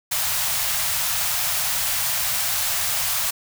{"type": "band-stop noise", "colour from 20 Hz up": "white", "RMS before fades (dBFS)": -23, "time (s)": [0.11, 3.31], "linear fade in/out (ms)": 10, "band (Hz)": [160, 600], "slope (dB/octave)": 48, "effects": []}